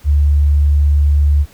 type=tone; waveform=sine; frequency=72.7 Hz; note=D2; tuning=17 cents flat; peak=-8 dBFS; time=0.04-1.46 s; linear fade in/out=50 ms; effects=pink hiss -46 dBFS RMS until 1.53 s